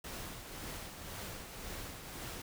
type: noise with tremolo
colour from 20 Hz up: pink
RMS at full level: -43 dBFS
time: 0.04-2.42 s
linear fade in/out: 5 ms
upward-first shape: triangle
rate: 1.9 Hz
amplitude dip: 50%
effects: none